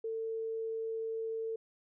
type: tone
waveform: sine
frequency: 448.3 Hz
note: A4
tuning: 32 cents sharp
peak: -34 dBFS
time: 0.04-1.56 s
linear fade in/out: 5 ms
effects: none